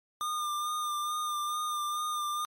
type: tone with vibrato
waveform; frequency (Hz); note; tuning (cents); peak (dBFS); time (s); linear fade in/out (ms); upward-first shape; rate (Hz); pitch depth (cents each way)
square; 1207; D6; +47; -31; 0.21-2.45; 0; sine; 2.3; 26
effects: MP3 64 kbps